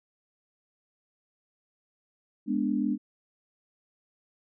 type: chord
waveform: sine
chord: G# diminished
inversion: none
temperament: equal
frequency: 207.7 / 246.9 / 293.7 Hz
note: G#3 / B3 / D4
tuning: 0 / 0 / 0 cents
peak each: -29 dBFS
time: 2.46-2.98 s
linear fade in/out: 50 ms
effects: none